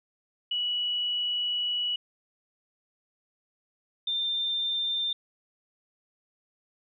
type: tone pair in turn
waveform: sine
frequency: 2937 / 3592 Hz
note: F#7 / A7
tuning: -13 / +35 cents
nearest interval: minor third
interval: 348 cents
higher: second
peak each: -26 dBFS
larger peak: neither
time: 0.51-1.96 / 4.07-5.13 s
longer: first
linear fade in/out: 5 ms
effects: none